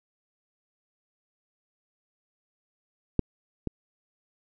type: clicks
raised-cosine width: 3 ms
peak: -8 / -16 dBFS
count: 2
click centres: 3.193 / 3.673 s
effects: none